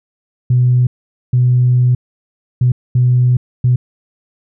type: tone bursts at uneven times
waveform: sine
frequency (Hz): 124.5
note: B2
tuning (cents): +14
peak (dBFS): -7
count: 5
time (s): 0.5-0.87 / 1.33-1.95 / 2.61-2.72 / 2.95-3.37 / 3.64-3.76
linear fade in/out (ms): 5
effects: tanh soft clip ceiling -3 dBFS